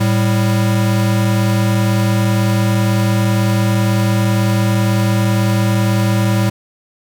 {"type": "tone pair together", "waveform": "square", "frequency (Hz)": [110, 196], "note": ["A2", "G3"], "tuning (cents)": [0, 0], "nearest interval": "minor seventh", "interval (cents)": 1000, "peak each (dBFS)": [-14, -18], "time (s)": [0, 6.5], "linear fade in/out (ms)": 10, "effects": ["7-bit"]}